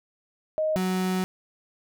sine / 35% pulse tone pair in turn, 624 / 185.52 Hz, D#5 / F#3, +5 / +5 cents, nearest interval octave + major sixth, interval 2100 cents, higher first, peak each -22 / -22 dBFS, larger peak neither, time 0.58-0.76 / 0.76-1.24 s, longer second, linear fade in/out 0 ms, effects none

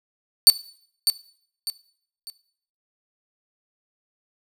sawtooth tone with echo, 4500 Hz, C#8, 25 cents sharp, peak -4 dBFS, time 0.47-0.5 s, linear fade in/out 0 ms, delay 600 ms, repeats 3, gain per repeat -9 dB, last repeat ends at 2.3 s, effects noise-tail reverb RT60 0.6 s tail -19 dB re dry

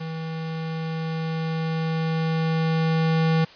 square tone with level ramp, 161.4 Hz, E3, 36 cents flat, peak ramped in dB -30 to -18 dBFS, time 0-3.45 s, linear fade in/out 10 ms, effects white hiss -46 dBFS RMS until 3.55 s + resampled to 11025 Hz

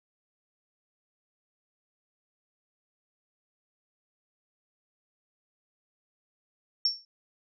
sine tone with exponential decay, 5460 Hz, F8, 40 cents flat, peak -19 dBFS, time 6.85-7.05 s, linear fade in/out 2 ms, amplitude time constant 42 ms, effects none

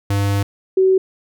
square / sine tone pair in turn, 100.2 / 378.3 Hz, G2 / F#4, +38 / +38 cents, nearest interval octave + major seventh, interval 2300 cents, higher second, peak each -16 / -10 dBFS, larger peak second, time 0.1-0.43 / 0.77-0.98 s, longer first, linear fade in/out 5 ms, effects none

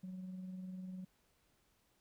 sine tone with tremolo, 185 Hz, F#3, in tune, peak -40 dBFS, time 0.03-1.05 s, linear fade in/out 10 ms, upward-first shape sine, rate 20 Hz, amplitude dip 40%, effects tanh soft clip ceiling -41 dBFS + pink hiss -75 dBFS RMS until 2 s

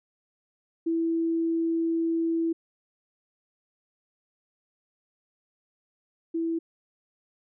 sine tone pair in turn, 330 / 330 Hz, E4 / E4, +2 / +2 cents, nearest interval unison, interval 0 cents, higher neither, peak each -23 / -25 dBFS, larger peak first, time 0.86-2.53 / 6.34-6.59 s, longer first, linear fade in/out 10 ms, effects none

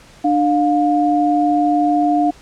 sine tone pair together, 297.8 / 709 Hz, D4 / F5, +24 / +26 cents, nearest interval octave + minor third, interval 1502 cents, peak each -15 dBFS, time 0.24-2.31 s, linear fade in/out 10 ms, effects pink hiss -45 dBFS RMS until 2.41 s + low-pass 8000 Hz 12 dB/octave

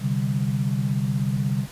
sine chord, C suspended second, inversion none, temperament just, 130.81 / 147.16 / 196.22 Hz, C3 / D3 / G3, 0 / +4 / +2 cents, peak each -24 / -26 / -26 dBFS, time 0-1.67 s, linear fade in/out 50 ms, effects pink hiss -43 dBFS RMS until 1.71 s + resampled to 32000 Hz

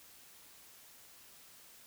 silence, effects white hiss -58 dBFS RMS until 1.86 s

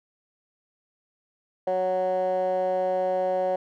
15% pulse tone with band-pass filter, 185 Hz, F#3, in tune, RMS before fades -25 dBFS, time 1.67-3.56 s, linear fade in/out 5 ms, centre 630 Hz, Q 7.8, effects none

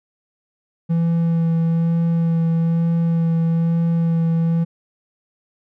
triangle tone with vibrato, 166.2 Hz, E3, 15 cents sharp, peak -13 dBFS, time 0.89-4.65 s, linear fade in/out 20 ms, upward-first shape sine, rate 1.1 Hz, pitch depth 13 cents each way, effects none

